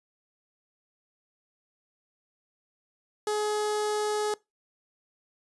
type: tone with notch filter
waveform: sawtooth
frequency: 421.9 Hz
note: G#4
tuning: 27 cents sharp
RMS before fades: -28 dBFS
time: 3.27-4.34 s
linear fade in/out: 2 ms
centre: 2400 Hz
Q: 1.4
effects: noise-tail reverb RT60 0.2 s tail -22 dB re dry + resampled to 24000 Hz